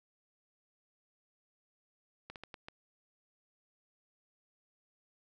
slowing click train, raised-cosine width 0.3 ms, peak -29 dBFS, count 5, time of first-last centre 2.3-2.685 s, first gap 58 ms, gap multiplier 1.35, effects none

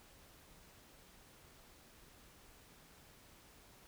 silence, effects pink hiss -62 dBFS RMS until 3.87 s

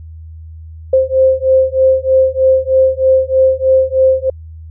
sine beating tone pair, 523.3 / 526.5 Hz, C5 / C5, 0 / +11 cents, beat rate 3.2 Hz, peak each -11 dBFS, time 0.93-4.3 s, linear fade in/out 5 ms, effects added 80 Hz sine -29 dBFS peak until 4.7 s

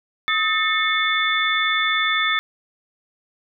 sine tone cluster, 1269 / 1790 / 2181 / 3508 Hz, D#6 / A6 / C#7 / A7, +34 / +29 / -29 / -6 cents, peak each -23 dBFS, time 0.28-2.39 s, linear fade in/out 0 ms, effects none

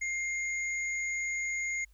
sine tone pair together, 2114 / 6712 Hz, C7 / G#8, +17 / +17 cents, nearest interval octave + minor sixth, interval 2000 cents, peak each -31 / -40 dBFS, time 0.01-1.85 s, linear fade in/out 10 ms, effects added 50 Hz sine -57 dBFS peak until 1.93 s + white hiss -73 dBFS RMS until 1.93 s

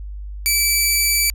10% pulse tone, 2313 Hz, D7, 27 cents flat, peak -6 dBFS, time 0.46-1.3 s, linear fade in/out 0 ms, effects added 50 Hz sine -28 dBFS peak until 1.34 s

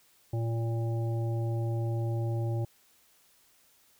harmonic tone, 115 Hz, A#2, 23 cents flat, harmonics 1 / 3 / 5 / 7, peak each -28 / -38 / -42 / -45 dBFS, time 0.33-2.65 s, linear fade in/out 5 ms, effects white hiss -64 dBFS RMS until 3.99 s

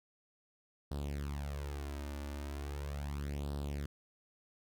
sawtooth tone with flanger, 71.5 Hz, D2, 46 cents flat, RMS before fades -40 dBFS, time 0.91-3.86 s, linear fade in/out 5 ms, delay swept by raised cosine 0.22 to 3.42 ms, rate 0.38 Hz, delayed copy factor +0.75, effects none

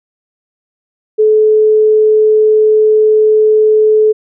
sine tone, 430.9 Hz, A4, 36 cents flat, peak -5 dBFS, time 1.18-4.13 s, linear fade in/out 20 ms, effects none

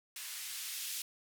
violet noise with band-pass filter sweep, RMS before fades -42 dBFS, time 0.16-1.02 s, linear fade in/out 2 ms, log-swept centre 1600 to 3000 Hz, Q 0.84, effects none

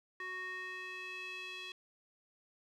square tone with band-pass filter sweep, 370 Hz, F#4, in tune, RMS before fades -44 dBFS, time 0.2-1.72 s, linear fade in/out 2 ms, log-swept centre 1700 to 3100 Hz, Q 3.8, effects none

